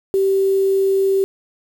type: tone with quantisation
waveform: sine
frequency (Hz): 388.1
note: G4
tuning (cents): -17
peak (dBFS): -13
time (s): 0.14-1.24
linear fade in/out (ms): 0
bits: 6
effects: none